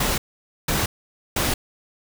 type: noise bursts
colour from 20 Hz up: pink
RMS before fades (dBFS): -22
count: 3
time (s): 0-1.54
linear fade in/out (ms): 5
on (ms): 180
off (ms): 500
effects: none